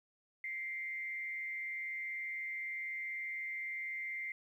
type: tone with frequency modulation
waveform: sine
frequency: 2093 Hz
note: C7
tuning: in tune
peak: -38 dBFS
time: 0.44-4.32 s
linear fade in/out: 2 ms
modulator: 158 Hz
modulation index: 0.4
effects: 12-bit